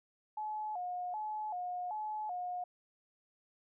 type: tone with vibrato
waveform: sine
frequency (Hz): 784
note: G5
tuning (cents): 0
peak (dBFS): -36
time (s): 0.37-2.64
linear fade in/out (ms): 5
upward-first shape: square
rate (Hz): 1.3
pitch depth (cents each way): 150
effects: none